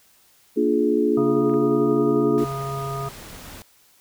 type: chord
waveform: sine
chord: Bb dominant seventh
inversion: none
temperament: equal with one note detuned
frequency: 233.1 / 293.7 / 349.2 / 422.3 Hz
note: Bb3 / D4 / F4 / Ab4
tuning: 0 / 0 / 0 / +29 cents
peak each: -24 / -22 / -23 / -21 dBFS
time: 0.56-2.45 s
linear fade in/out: 20 ms
type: harmonic tone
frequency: 137 Hz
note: C#3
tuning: 20 cents flat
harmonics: 1 / 3 / 5 / 7 / 9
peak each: -29 / -33 / -34 / -40 / -31 dBFS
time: 1.17-3.09 s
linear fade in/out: 5 ms
type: clicks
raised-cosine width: 0.5 ms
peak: -29 dBFS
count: 2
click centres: 1.496 / 1.54 s
type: noise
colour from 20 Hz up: pink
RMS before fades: -40 dBFS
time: 2.38-3.62 s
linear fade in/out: 0 ms
effects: white hiss -57 dBFS RMS until 4 s